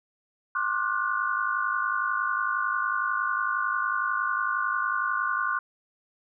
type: tone cluster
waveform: sine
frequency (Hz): 1069 / 1175 / 1442 / 1493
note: C6 / D6 / F#6 / F#6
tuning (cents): +37 / +1 / -45 / +15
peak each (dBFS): -30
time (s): 0.55-5.59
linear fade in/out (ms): 5
effects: none